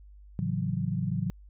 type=chord; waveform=sine; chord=F# minor seventh; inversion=first; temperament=equal; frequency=110 / 138.59 / 164.81 / 185 Hz; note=A2 / C#3 / E3 / F#3; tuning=0 / 0 / 0 / 0 cents; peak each=-33 / -33 / -32 / -32 dBFS; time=0.39-1.3 s; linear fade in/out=0 ms; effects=added 50 Hz sine -48 dBFS peak until 1.49 s